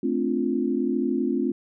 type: chord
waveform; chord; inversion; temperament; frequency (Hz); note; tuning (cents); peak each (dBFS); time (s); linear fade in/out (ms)
sine; D minor seventh; second; equal; 220 / 261.6 / 293.7 / 349.2; A3 / C4 / D4 / F4; 0 / 0 / 0 / 0; -28 / -25 / -30 / -27; 0.03-1.52; 5
effects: none